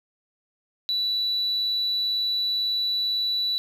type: tone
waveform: sine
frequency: 3951 Hz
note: B7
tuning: in tune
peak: -21 dBFS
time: 0.89-3.58 s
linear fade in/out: 0 ms
effects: tanh soft clip ceiling -19 dBFS + 9-bit